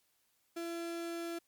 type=tone; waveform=35% pulse; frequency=337.6 Hz; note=E4; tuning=41 cents sharp; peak=-36 dBFS; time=0.56-1.39 s; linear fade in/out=10 ms; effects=white hiss -75 dBFS RMS until 1.47 s + MP3 96 kbps